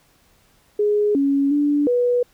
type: tone with pitch steps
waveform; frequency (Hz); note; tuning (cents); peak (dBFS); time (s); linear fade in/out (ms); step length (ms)
sine; 416.3 / 278.5 / 291 / 488.7; G#4 / C#4 / D4 / B4; +4 / +8 / -16 / -18; -15; 0.79-2.23; 5; 360
effects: pink hiss -58 dBFS RMS until 2.33 s